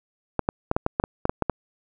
clicks, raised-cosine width 1 ms, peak -7 dBFS, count 11, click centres 0.393 / 0.489 / 0.714 / 0.765 / 0.864 / 0.999 / 1.039 / 1.254 / 1.295 / 1.423 / 1.497 s, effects none

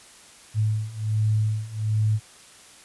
sine beating tone pair, 107.1 / 108.4 Hz, A2 / A2, -46 / -25 cents, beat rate 1.3 Hz, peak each -25 / -23 dBFS, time 0.54-2.2 s, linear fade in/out 50 ms, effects white hiss -49 dBFS RMS until 2.84 s + resampled to 24000 Hz

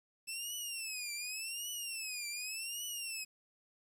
15% pulse tone with vibrato, 2637 Hz, E7, in tune, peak -32 dBFS, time 0.27-3.25 s, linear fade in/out 20 ms, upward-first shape triangle, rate 0.87 Hz, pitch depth 210 cents each way, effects 11-bit

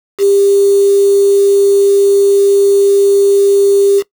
sine tone with quantisation, 398.5 Hz, G4, 28 cents sharp, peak -6 dBFS, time 0.18-4.03 s, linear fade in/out 50 ms, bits 4, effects noise-tail reverb RT60 0.1 s tail -19 dB re dry

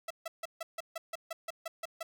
sawtooth tone bursts, 659.3 Hz, E5, in tune, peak -32 dBFS, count 12, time 0.08-2.03 s, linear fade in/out 5 ms, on 25 ms, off 150 ms, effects none

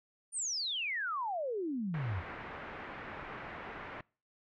sine exponential sweep, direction down, 9397 to 79.7 Hz, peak -33 dBFS, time 0.32-2.23 s, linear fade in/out 50 ms
white low-pass noise, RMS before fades -45 dBFS, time 1.94-4.01 s, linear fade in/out 2 ms, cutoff 2000 Hz, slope 24 dB/octave
effects noise-tail reverb RT60 0.4 s tail -26 dB re dry

